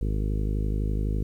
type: harmonic tone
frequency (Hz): 51.91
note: G#1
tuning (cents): 0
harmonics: 1 / 2 / 3 / 4 / 5 / 6 / 7 / 8 / 9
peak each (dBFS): -25 / -31 / -35 / -37 / -39 / -41 / -42 / -43 / -44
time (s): 0.01-1.23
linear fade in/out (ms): 5
effects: 10-bit